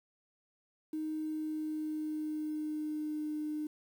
triangle tone with pitch glide, 311.1 to 303.6 Hz, D#4 to D#4, 0 to -42 cents, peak -30 dBFS, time 0.93-3.67 s, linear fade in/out 5 ms, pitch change -42 cents, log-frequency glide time 1.12-3.3 s, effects tanh soft clip ceiling -32 dBFS + 10-bit

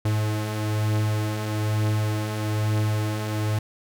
45% pulse beating tone pair, 106.1 / 107.2 Hz, G#2 / A2, +38 / -45 cents, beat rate 1.1 Hz, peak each -30 / -23 dBFS, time 0.05-3.59 s, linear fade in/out 5 ms, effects none

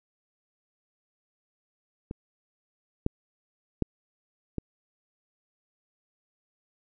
clicks, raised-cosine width 3 ms, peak -21 / -12 / -11 / -17 dBFS, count 4, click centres 2.111 / 3.064 / 3.823 / 4.583 s, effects none

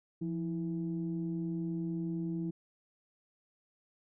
sine tone pair together, 171.18 / 326.9 Hz, F3 / E4, -34 / -14 cents, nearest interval major seventh, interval 1120 cents, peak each -34 / -36 dBFS, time 0.21-2.51 s, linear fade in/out 10 ms, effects tanh soft clip ceiling -26 dBFS

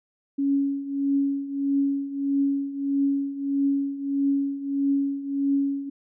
sine tone with tremolo, 278.3 Hz, C#4, 7 cents sharp, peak -18 dBFS, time 0.38-5.9 s, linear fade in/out 10 ms, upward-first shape triangle, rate 1.6 Hz, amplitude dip 80%, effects none

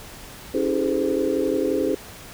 sine tone cluster, 276.9 / 322.7 / 397.5 / 428.9 / 513 Hz, C#4 / E4 / G4 / A4 / C5, -2 / -37 / +24 / -44 / -34 cents, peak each -26 dBFS, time 0.54-1.95 s, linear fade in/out 5 ms, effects pink hiss -41 dBFS RMS until 2.33 s

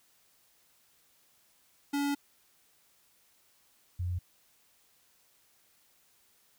square / sine tone pair in turn, 284.4 / 88.94 Hz, C#4 / F2, +45 / +32 cents, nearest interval octave + minor sixth, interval 2013 cents, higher first, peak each -29 / -30 dBFS, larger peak first, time 1.93-2.15 / 3.99-4.19 s, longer first, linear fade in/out 10 ms, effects white hiss -67 dBFS RMS until 6.58 s

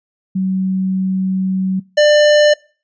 sine / square tone pair in turn, 188.7 / 595.8 Hz, F#3 / D5, +34 / +25 cents, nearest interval octave + minor sixth, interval 1991 cents, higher second, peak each -14 / -8 dBFS, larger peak second, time 0.35-1.8 / 1.97-2.54 s, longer first, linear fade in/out 10 ms, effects noise-tail reverb RT60 0.4 s tail -24 dB re dry + resampled to 16000 Hz

